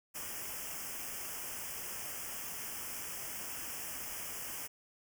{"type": "band-stop noise", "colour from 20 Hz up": "white", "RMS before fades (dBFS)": -42, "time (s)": [0.14, 4.68], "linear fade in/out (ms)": 20, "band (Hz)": [3200, 5000], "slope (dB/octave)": 96, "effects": []}